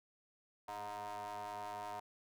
35% pulse ring-modulated tone, 103.83 Hz, G#2, in tune, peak -38 dBFS, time 0.68-2 s, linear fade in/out 5 ms, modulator 828 Hz, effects none

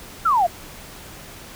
sine exponential sweep, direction down, 1421 to 657 Hz, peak -14 dBFS, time 0.25-0.47 s, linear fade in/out 10 ms, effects pink hiss -40 dBFS RMS until 1.55 s

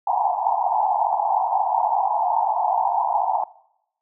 white band-pass noise, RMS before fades -21 dBFS, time 0.07-3.44 s, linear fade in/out 5 ms, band 710 to 940 Hz, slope 96 dB/octave, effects noise-tail reverb RT60 0.8 s tail -21 dB re dry

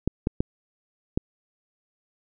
clicks, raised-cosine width 3 ms, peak -9 dBFS, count 4, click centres 0.076 / 0.271 / 0.405 / 1.175 s, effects none

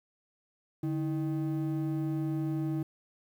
triangle ring-modulated tone, 233.1 Hz, A#3, in tune, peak -24 dBFS, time 0.83-2.83 s, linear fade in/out 5 ms, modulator 86.7 Hz, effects 10-bit

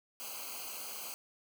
white noise with comb filter, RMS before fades -43 dBFS, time 0.2-1.14 s, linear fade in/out 0 ms, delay 0.55 ms, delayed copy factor -0.95, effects none

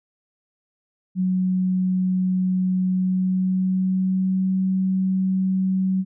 sine tone with pitch glide, 185 to 188.56 Hz, F#3 to F#3, 0 to +33 cents, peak -18 dBFS, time 1.15-6.05 s, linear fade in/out 50 ms, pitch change +33 cents, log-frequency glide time 2.89-4.55 s, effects none

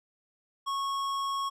sine tone with tanh clipping, 1100 Hz, C#6, 14 cents flat, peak -31 dBFS, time 0.66-1.5 s, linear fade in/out 20 ms, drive 15 dB, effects none

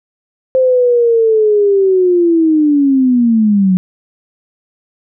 sine linear sweep, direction down, 523.3 to 180.6 Hz, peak -7 dBFS, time 0.55-3.77 s, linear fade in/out 0 ms, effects none

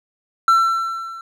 triangle tone with level ramp, 1345 Hz, E6, 34 cents sharp, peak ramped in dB -7 to -30 dBFS, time 0.48-1.21 s, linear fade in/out 2 ms, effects none

